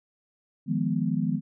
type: chord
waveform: sine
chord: F half-diminished seventh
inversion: third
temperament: equal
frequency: 155.56 / 174.61 / 207.7 / 246.9 Hz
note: Eb3 / F3 / Ab3 / Cb4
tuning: 0 / 0 / 0 / 0 cents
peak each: -29 dBFS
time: 0.66-1.41 s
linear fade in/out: 50 ms
effects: none

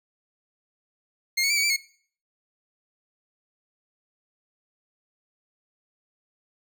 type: tone with pitch steps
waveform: 20% pulse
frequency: 2126 / 2216 / 2334 / 2255 / 2335 / 2179 Hz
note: C7 / C#7 / D7 / C#7 / D7 / C#7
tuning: +27 / -1 / -11 / +29 / -11 / -30 cents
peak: -16 dBFS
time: 1.37-1.766 s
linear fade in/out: 10 ms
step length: 66 ms
effects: noise-tail reverb RT60 0.5 s tail -21 dB re dry

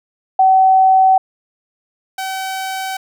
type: tone pair in turn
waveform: sine / sawtooth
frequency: 760 / 763.5 Hz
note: F#5 / G5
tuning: +46 / -46 cents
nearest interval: unison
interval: 8 cents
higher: second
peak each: -7 / -17 dBFS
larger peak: first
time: 0.39-1.18 / 2.18-2.97 s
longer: neither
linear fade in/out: 5 ms
effects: none

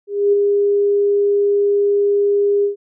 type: tone with ADSR envelope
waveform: sine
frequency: 405.6 Hz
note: G#4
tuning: 41 cents flat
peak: -9 dBFS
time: 0.07-2.76 s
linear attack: 260 ms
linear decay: 8 ms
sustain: -3 dB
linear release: 120 ms
effects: none

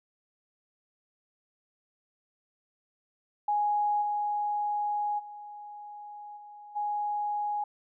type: tone with level steps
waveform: sine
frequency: 830.6 Hz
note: G#5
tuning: in tune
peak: -24 / -27 / -41 / -45 / -28 dBFS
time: 3.48-7.64 s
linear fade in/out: 5 ms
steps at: 4.01 / 5.18 / 6.36 / 6.75 s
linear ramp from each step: 20 ms
effects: none

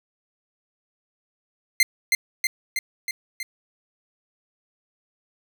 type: tone with echo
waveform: sawtooth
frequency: 2090 Hz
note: C7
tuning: 2 cents flat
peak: -10 dBFS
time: 1.8-1.83 s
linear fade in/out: 2 ms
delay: 320 ms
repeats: 5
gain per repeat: -3 dB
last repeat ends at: 3.43 s
effects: none

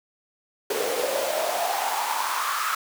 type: noise with high-pass filter sweep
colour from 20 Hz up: pink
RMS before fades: -26 dBFS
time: 0.7-2.75 s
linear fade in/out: 5 ms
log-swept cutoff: 430 to 1300 Hz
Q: 6
effects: none

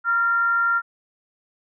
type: tone with frequency modulation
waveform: sine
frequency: 1386 Hz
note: F6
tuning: 14 cents flat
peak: -17 dBFS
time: 0.04-0.82 s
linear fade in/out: 50 ms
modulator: 429 Hz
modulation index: 0.25
effects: none

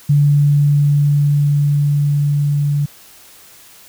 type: tone with level ramp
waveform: sine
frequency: 144.8 Hz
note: D3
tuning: 24 cents flat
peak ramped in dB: -8 to -13 dBFS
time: 0.09-2.86 s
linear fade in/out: 10 ms
effects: white hiss -43 dBFS RMS until 3.88 s

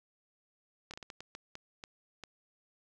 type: slowing click train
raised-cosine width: 0.2 ms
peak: -27 dBFS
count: 10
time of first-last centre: 0.91-2.237 s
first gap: 27 ms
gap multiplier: 1.4
effects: none

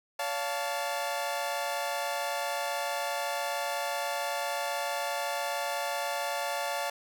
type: chord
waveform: sawtooth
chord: Db augmented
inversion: none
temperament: equal with one note detuned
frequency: 568 / 698.5 / 880 Hz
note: Db5 / F5 / A5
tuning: +42 / 0 / 0 cents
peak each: -31 dBFS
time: 0.19-6.9 s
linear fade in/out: 5 ms
effects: none

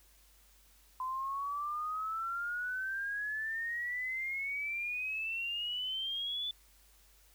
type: exponential sweep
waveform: sine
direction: up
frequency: 1019 to 3500 Hz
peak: -34 dBFS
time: 1-6.51 s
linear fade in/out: 2 ms
effects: added 50 Hz sine -64 dBFS peak until 7.34 s + white hiss -65 dBFS RMS until 7.34 s

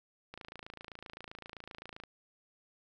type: click train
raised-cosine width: 0.3 ms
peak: -29 dBFS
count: 48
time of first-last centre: 0.34-2.037 s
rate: 27.7 Hz
effects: none

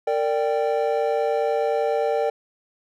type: chord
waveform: triangle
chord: G minor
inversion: first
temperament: equal with one note detuned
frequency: 457.6 / 587.3 / 784 Hz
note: Bb4 / D5 / G5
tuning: -32 / 0 / 0 cents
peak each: -21 / -22 / -24 dBFS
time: 0.07-2.3 s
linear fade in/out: 5 ms
effects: none

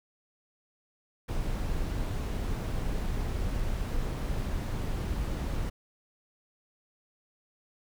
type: noise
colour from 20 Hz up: brown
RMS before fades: -31 dBFS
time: 1.28-5.7 s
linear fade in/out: 10 ms
effects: none

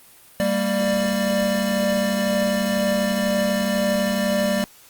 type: tone cluster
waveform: square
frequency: 197 / 229.1 / 593 Hz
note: G3 / A#3 / D5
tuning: +9 / -30 / +17 cents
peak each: -24 / -26 / -23 dBFS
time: 0.4-4.64 s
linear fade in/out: 0 ms
effects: white hiss -49 dBFS RMS until 4.89 s + Opus 32 kbps

